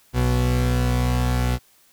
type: tone pair together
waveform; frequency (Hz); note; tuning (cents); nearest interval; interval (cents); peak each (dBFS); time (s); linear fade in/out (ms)
40% pulse; 61.74 / 123.61; B1 / B2; 0 / +2; octave; 1202; -20 / -20; 0.13-1.59; 50
effects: white hiss -57 dBFS RMS until 1.92 s